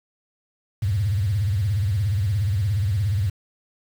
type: tone with vibrato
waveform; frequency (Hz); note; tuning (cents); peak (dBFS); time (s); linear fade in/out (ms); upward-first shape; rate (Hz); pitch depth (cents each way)
triangle; 100; G2; +35; -15; 0.82-3.3; 10; sine; 17; 220
effects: tanh soft clip ceiling -17 dBFS + 7-bit